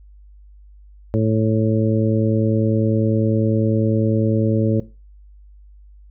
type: harmonic tone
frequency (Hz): 110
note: A2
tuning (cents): 0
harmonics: 1 / 2 / 3 / 4 / 5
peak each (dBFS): -18 / -21 / -23 / -24 / -25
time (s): 1.14-4.8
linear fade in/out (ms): 0
effects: noise-tail reverb RT60 0.3 s tail -18 dB re dry + added 50 Hz sine -42 dBFS peak until 6.1 s

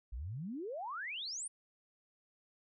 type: exponential sweep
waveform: sine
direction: up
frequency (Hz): 51.5 to 9710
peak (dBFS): -39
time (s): 0.12-1.48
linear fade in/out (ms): 10
effects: none

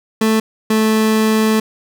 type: tone pair in turn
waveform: 30% pulse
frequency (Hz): 220 / 218.5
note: A3 / A3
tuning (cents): 0 / -12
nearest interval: unison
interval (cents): 12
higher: first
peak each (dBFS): -9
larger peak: neither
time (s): 0.21-0.4 / 0.7-1.6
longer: second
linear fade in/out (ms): 5
effects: none

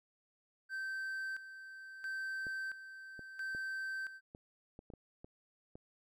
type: tone with tremolo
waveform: triangle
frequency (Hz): 1553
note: G6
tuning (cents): -17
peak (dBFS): -36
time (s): 0.69-4.21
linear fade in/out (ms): 50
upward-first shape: square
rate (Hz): 0.74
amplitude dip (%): 70
type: clicks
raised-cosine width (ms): 2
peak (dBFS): -37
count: 9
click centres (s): 2.468 / 3.193 / 3.549 / 4.349 / 4.791 / 4.902 / 4.937 / 5.245 / 5.755
effects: none

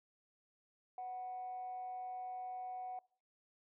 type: tone with amplitude modulation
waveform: sine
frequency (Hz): 742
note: F#5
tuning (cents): +5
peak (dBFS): -39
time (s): 0.98-2.99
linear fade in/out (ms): 2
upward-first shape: sine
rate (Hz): 238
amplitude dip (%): 35
effects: noise-tail reverb RT60 0.5 s tail -24 dB re dry + tanh soft clip ceiling -37 dBFS

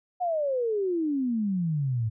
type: exponential sweep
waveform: sine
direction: down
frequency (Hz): 739 to 106.6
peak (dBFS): -24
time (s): 0.2-2.1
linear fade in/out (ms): 20
effects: none

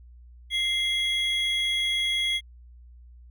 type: tone pair together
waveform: triangle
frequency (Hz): 2093 / 3322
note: C7 / G#7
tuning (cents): 0 / 0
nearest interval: minor sixth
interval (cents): 800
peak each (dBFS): -27 / -23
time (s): 0.5-2.41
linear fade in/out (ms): 50
effects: added 60 Hz sine -46 dBFS peak until 3.3 s

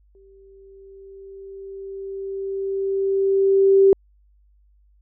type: tone with exponential growth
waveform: sine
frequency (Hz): 390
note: G4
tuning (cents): -9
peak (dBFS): -9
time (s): 0.15-3.93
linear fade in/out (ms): 1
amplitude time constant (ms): 820
effects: added 50 Hz sine -54 dBFS peak until 5.01 s

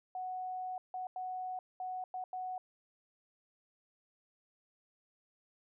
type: tone bursts at uneven times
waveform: sine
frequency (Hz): 740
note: F#5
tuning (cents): 0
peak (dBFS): -37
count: 6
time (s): 0.15-0.78 / 0.94-1.07 / 1.16-1.59 / 1.8-2.04 / 2.14-2.24 / 2.33-2.58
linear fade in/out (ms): 2
effects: none

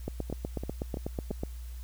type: two click trains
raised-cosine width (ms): 2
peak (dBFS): -23 / -19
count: 4 / 12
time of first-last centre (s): 0.3-1.307 / 0.08-1.435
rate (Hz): 2.98 / 8.12
effects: added 60 Hz sine -38 dBFS peak until 1.83 s + white hiss -57 dBFS RMS until 1.83 s

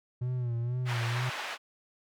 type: tone with vibrato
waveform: triangle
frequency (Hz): 121.7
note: B2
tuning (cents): -25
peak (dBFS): -27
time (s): 0.21-1.3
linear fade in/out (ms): 10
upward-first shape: sine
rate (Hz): 2.1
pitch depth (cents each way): 70
type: band-pass noise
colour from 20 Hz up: white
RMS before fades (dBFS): -37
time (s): 0.85-1.58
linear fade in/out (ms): 50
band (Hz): 710 to 2200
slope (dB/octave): 12
effects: none

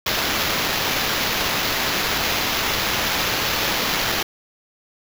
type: noise with sample-and-hold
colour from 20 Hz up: white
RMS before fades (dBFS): -22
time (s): 0.06-4.23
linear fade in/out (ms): 5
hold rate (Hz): 8820
effects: none

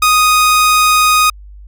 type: tone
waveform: sawtooth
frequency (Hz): 1244.5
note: D#6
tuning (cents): 0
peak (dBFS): -4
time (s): 0.02-1.3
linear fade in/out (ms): 5
effects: added 50 Hz sine -32 dBFS peak until 1.67 s

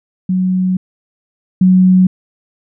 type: tone pair in turn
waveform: sine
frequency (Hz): 185 / 185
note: F#3 / F#3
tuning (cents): 0 / 0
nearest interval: unison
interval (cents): 0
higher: neither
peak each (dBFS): -11 / -5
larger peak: second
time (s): 0.29-0.77 / 1.61-2.07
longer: first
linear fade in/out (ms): 5
effects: none

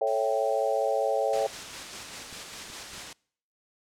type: chord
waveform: sine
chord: A dominant seventh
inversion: none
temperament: equal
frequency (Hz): 440 / 554.4 / 659.3 / 784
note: A4 / C#5 / E5 / G5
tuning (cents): 0 / 0 / 0 / 0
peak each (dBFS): -30 / -27 / -29 / -30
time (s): 0.01-1.47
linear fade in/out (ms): 5
type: noise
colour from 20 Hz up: blue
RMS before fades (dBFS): -44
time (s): 0.07-1.34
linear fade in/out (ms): 0
type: noise with tremolo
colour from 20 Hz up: white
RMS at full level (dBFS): -37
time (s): 1.33-3.13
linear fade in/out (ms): 2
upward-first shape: square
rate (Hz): 5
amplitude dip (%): 25
type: clicks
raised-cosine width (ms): 3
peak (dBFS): -36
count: 4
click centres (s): 2.327 / 2.701 / 2.934 / 2.98
effects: noise-tail reverb RT60 0.6 s tail -26 dB re dry + low-pass 7000 Hz 12 dB/octave

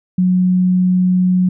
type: tone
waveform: sine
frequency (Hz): 182.7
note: F#3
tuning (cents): -22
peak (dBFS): -10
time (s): 0.18-1.49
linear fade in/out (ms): 5
effects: none

